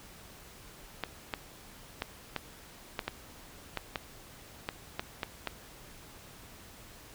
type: clicks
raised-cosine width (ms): 0.3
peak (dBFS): -16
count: 12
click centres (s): 1.037 / 1.338 / 2.021 / 2.363 / 2.992 / 3.08 / 3.773 / 3.958 / 4.689 / 4.995 / 5.232 / 5.473
effects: pink hiss -52 dBFS RMS until 7.14 s